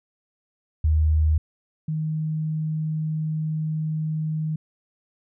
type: tone pair in turn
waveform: sine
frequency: 77.78 / 156.15 Hz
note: D#2 / D#3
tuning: 0 / +7 cents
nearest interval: octave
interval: 1207 cents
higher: second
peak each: -16 / -23 dBFS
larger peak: first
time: 0.84-1.38 / 1.88-4.56 s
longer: second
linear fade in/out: 5 ms
effects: none